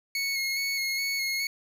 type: tone with vibrato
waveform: 25% pulse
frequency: 2187 Hz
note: C#7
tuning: 24 cents flat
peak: -23 dBFS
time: 0.15-1.47 s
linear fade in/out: 2 ms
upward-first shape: square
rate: 2.4 Hz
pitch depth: 19 cents each way
effects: none